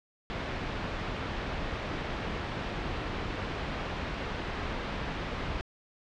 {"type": "low-pass noise", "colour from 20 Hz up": "pink", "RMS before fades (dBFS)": -35, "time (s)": [0.3, 5.61], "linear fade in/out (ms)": 0, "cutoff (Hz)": 3200, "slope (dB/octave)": 12, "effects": ["low-pass 5000 Hz 12 dB/octave"]}